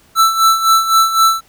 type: tone with tremolo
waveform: square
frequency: 1326 Hz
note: E6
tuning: 10 cents sharp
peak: -7 dBFS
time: 0.15-1.41 s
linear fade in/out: 50 ms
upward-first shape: sine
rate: 3.9 Hz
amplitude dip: 70%
effects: pink hiss -50 dBFS RMS until 1.48 s